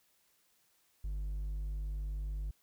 sine tone with hard clipping, 50.2 Hz, G1, 42 cents sharp, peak -36 dBFS, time 1.04-2.51 s, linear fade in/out 5 ms, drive 3 dB, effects white hiss -72 dBFS RMS until 2.62 s

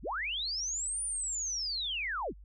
sine linear two-way sweep, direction up then down, 77.6 to 9490 to 77.6 Hz, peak -32 dBFS, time 0.02-2.34 s, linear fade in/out 50 ms, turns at 1.03 s, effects added 50 Hz sine -49 dBFS peak until 2.44 s

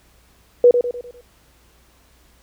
sine tone with echo, 486.8 Hz, B4, 25 cents flat, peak -6 dBFS, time 0.64-0.71 s, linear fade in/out 2 ms, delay 100 ms, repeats 5, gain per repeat -7 dB, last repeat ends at 1.21 s, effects added 60 Hz sine -56 dBFS peak until 2.42 s + pink hiss -56 dBFS RMS until 2.42 s

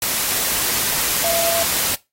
sine tone in noise, 673 Hz, E5, 36 cents sharp, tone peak -22 dBFS, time 1.24-1.63 s, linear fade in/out 2 ms, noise white, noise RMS -20 dBFS, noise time 0.02-1.95 s, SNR -5 dB, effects noise-tail reverb RT60 0.2 s tail -18 dB re dry + AAC 48 kbps

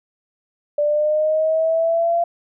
sine linear sweep, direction up, 586 to 687 Hz, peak -15 dBFS, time 0.78-2.24 s, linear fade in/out 5 ms, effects none

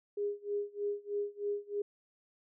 sine tone with tremolo, 409.4 Hz, G#4, 25 cents flat, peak -30 dBFS, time 0.17-1.82 s, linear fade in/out 5 ms, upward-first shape sine, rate 3.2 Hz, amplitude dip 95%, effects none

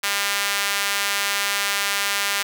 sawtooth tone with high-pass filter, 200.9 Hz, G3, 43 cents sharp, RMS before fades -23 dBFS, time 0.03-2.43 s, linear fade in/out 10 ms, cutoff 1700 Hz, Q 0.87, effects none

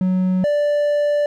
triangle tone pair in turn, 185 / 586.3 Hz, F#3 / D5, 0 / -3 cents, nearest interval octave + minor sixth, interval 1997 cents, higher second, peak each -13 dBFS, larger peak neither, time 0.01-0.44 / 0.44-1.26 s, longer second, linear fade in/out 2 ms, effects none

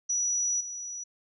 sine tone with level steps, 5870 Hz, F#8, 15 cents flat, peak -25 / -35 dBFS, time 0.09-1.04 s, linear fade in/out 10 ms, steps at 0.6 s, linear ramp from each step 10 ms, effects none

